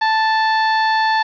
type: tone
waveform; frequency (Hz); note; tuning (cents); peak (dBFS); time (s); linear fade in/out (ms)
30% pulse; 880; A5; 0; -11; 0.01-1.23; 10
effects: resampled to 11025 Hz + 7-bit

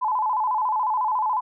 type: tone with vibrato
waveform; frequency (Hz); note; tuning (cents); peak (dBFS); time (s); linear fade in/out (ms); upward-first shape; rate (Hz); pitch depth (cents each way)
sine; 932.3; A#5; 0; -20; 0.01-1.41; 20; square; 14; 130
effects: none

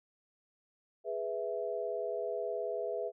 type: chord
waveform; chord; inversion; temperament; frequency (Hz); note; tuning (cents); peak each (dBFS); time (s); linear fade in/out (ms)
sine; E major; first; equal; 415.3 / 493.9 / 659.3; G#4 / B4 / E5; 0 / 0 / 0; -38 / -38 / -37; 1.04-3.12; 50
effects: none

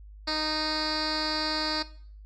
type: tone with low-pass filter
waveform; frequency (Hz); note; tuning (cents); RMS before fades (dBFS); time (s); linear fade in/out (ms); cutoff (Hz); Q
10% pulse; 309.3; D#4; -10; -29; 0.27-1.83; 10; 4600; 7
effects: noise-tail reverb RT60 0.5 s tail -17 dB re dry + added 51 Hz sine -44 dBFS peak until 2.25 s

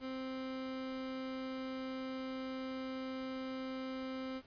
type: tone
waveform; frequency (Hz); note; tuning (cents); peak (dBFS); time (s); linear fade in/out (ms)
30% pulse; 261.6; C4; 0; -37; 0-4.42; 50
effects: pink hiss -63 dBFS RMS until 4.46 s + resampled to 11025 Hz

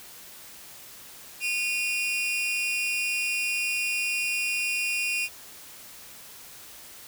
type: tone pair together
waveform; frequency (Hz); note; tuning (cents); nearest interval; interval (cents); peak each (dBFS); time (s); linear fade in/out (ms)
40% pulse; 2455 / 2749; D#7 / F7; -24 / -28; major second; 196; -27 / -28; 1.4-5.29; 50
effects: white hiss -46 dBFS RMS until 7.07 s

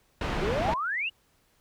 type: low-pass noise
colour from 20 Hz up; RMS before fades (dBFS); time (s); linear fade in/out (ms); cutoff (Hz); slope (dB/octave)
pink; -30; 0.21-0.74; 2; 2600; 12
type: exponential sweep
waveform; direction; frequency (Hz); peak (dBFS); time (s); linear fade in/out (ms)
sine; up; 353.6 to 2945; -27; 0.41-1.1; 20
type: tone with exponential decay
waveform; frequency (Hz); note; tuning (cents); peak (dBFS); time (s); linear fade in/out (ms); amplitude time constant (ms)
sine; 647; E5; -32; -22; 0.68-0.79; 5; 22
effects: pink hiss -67 dBFS RMS until 1.6 s

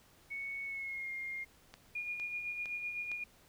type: tone with pitch glide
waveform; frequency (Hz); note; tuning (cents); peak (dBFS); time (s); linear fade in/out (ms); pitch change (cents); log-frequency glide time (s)
sine; 2217 to 2124; C#7 to C7; 0 to +25; -38; 0.3-1.45; 20; -75; 0.64-1.11
type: click train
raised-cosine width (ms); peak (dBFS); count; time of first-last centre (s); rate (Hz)
0.2; -31; 4; 1.74-3.116; 2.18
type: tone with tremolo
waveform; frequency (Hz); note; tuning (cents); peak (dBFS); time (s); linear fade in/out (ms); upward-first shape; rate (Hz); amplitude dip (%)
sine; 2432; D#7; -40; -35; 1.95-3.24; 5; sine; 7.9; 45
effects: pink hiss -64 dBFS RMS until 3.48 s

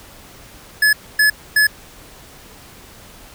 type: tone bursts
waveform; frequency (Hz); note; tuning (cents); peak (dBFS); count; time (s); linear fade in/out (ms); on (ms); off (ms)
square; 1710; A6; -50; -11; 3; 0.82-1.67; 5; 110; 260
effects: pink hiss -42 dBFS RMS until 3.34 s

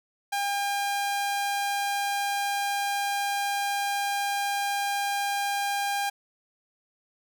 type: tone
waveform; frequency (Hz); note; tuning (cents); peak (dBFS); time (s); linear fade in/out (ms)
sawtooth; 804; G5; +44; -22; 0.32-6.1; 10
effects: none

